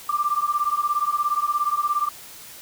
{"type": "beating tone pair", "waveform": "sine", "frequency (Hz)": [1174.7, 1191.7], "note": ["D6", "D6"], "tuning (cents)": [0, 25], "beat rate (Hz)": 17, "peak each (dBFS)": -23, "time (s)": [0.09, 2.09], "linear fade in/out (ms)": 5, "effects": ["white hiss -42 dBFS RMS until 2.61 s"]}